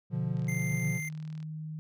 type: chord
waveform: triangle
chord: B diminished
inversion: none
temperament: equal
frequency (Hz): 123.47 / 146.83 / 174.61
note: B2 / D3 / F3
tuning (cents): 0 / 0 / 0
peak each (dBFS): -31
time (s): 0.1-1.01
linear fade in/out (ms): 50
type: click train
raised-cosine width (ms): 0.2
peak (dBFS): -38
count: 43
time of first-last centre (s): 0.37-1.428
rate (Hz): 39.7
type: tone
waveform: square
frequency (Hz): 2093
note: C7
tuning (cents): 0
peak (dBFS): -36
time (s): 0.48-1.09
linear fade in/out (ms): 5
type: tone with pitch glide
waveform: sine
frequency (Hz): 153.5 to 155.64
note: D#3 to D#3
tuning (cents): -23 to +1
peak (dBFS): -36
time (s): 0.72-1.79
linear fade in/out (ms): 0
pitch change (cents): +24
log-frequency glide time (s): 0.95-1.37
effects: none